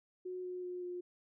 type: tone with pitch steps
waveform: sine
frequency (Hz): 365.8 / 362.6 / 359.5 / 356.4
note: F#4 / F#4 / F#4 / F4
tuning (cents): -20 / -35 / -50 / +35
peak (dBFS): -39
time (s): 0.25-1.01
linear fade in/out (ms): 10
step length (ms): 190
effects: none